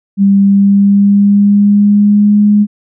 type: tone with pitch glide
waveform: sine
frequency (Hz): 197.9 to 207.4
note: G3 to G#3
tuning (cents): +17 to -2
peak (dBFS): -4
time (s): 0.17-2.67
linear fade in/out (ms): 50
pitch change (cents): +81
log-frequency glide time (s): 0.4-2.4
effects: none